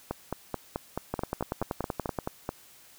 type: two click trains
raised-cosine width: 1 ms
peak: -15 / -16 dBFS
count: 12 / 12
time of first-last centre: 1.14-2.188 / 0.11-2.491 s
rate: 10.5 / 4.62 Hz
effects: white hiss -55 dBFS RMS until 2.98 s